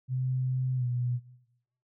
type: tone with pitch glide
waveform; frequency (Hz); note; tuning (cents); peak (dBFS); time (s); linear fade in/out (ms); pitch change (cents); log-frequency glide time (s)
sine; 128.8 to 122.98; C3 to B2; -27 to -7; -27; 0.08-1.2; 50; -80; 0.76-0.84
effects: noise-tail reverb RT60 0.9 s tail -17 dB re dry